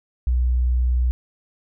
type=tone; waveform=sine; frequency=61.74 Hz; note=B1; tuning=in tune; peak=-16 dBFS; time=0.27-1.11 s; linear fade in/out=0 ms; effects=none